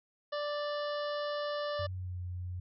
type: harmonic tone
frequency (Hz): 587.3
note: D5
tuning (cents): 0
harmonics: 1 / 2 / 3 / 5 / 6 / 7 / 8 / 9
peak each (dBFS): -34 / -40 / -44 / -48 / -50 / -51 / -52 / -53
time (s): 0.32-1.87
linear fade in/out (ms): 10
type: tone with pitch glide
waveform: sine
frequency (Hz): 92.5 to 89.76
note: F#2 to F2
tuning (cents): 0 to +48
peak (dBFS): -36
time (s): 1.79-2.6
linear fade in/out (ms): 5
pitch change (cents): -52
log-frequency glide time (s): 1.94-2.18
effects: none